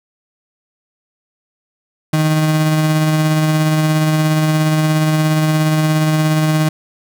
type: tone with tremolo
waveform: 35% pulse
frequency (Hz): 155.56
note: D#3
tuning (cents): 0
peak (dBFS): -9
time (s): 2.13-6.69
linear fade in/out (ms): 5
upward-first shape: sine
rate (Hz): 17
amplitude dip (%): 25
effects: none